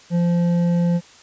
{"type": "tone with hard clipping", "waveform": "sine", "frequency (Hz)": 172.9, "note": "F3", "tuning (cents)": -17, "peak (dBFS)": -17, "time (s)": [0.1, 1.01], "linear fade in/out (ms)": 50, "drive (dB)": 7, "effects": ["white hiss -47 dBFS RMS until 1.22 s", "resampled to 16000 Hz"]}